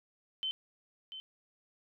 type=tone with echo; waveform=sine; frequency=3074 Hz; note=G7; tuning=35 cents flat; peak=-32 dBFS; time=0.43-0.51 s; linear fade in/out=0 ms; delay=690 ms; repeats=1; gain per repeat=-10 dB; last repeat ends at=1.2 s; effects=none